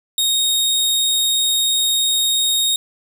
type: tone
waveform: sawtooth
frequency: 3729 Hz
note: A#7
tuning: in tune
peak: -12 dBFS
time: 0.18-2.76 s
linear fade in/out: 2 ms
effects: 7-bit